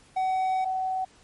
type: tone pair in turn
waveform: triangle / sine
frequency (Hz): 753 / 753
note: F#5 / F#5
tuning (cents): +30 / +30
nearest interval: unison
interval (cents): 0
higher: neither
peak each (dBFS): -21 / -25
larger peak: first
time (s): 0.16-0.65 / 0.65-1.05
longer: first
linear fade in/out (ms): 10
effects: pink hiss -57 dBFS RMS until 1.23 s + MP3 48 kbps